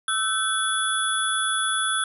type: tone cluster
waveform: sine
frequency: 1315 / 1522 / 3415 / 10180 Hz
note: E6 / F#6 / G#7 / D#9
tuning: -5 / +48 / +48 / +39 cents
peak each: -27 dBFS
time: 0.08-2.04 s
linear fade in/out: 2 ms
effects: none